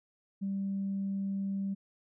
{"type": "tone", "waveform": "sine", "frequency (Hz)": 196, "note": "G3", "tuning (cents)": 0, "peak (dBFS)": -30, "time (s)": [0.41, 1.75], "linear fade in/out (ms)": 20, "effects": ["tanh soft clip ceiling -26 dBFS"]}